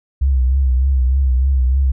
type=tone with vibrato; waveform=sine; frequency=65.41 Hz; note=C2; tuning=in tune; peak=-11 dBFS; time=0.21-1.92 s; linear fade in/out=10 ms; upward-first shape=triangle; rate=3.3 Hz; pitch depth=92 cents each way; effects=none